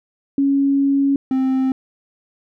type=tone pair in turn; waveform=sine / triangle; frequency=277.2 / 262.7 Hz; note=C#4 / C4; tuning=0 / +7 cents; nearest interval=minor second; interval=93 cents; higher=first; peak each=-13 dBFS; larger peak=neither; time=0.38-1.16 / 1.31-1.72 s; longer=first; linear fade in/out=2 ms; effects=none